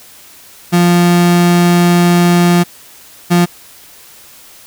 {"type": "tone pair in turn", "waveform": "35% pulse", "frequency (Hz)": [174.61, 174.61], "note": ["F3", "F3"], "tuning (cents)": [0, 0], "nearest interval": "unison", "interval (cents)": 0, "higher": "neither", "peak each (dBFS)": -5, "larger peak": "neither", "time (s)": [[0.72, 2.64], [3.3, 3.46]], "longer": "first", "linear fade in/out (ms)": 20, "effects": ["white hiss -39 dBFS RMS until 4.66 s"]}